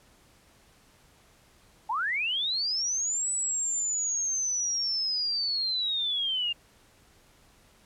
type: linear two-way sweep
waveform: sine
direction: up then down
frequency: 812 to 7960 to 2779 Hz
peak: -26 dBFS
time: 1.89-6.53 s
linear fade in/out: 10 ms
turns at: 3.3 s
effects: pink hiss -60 dBFS RMS until 7.85 s + low-pass 12000 Hz 12 dB/octave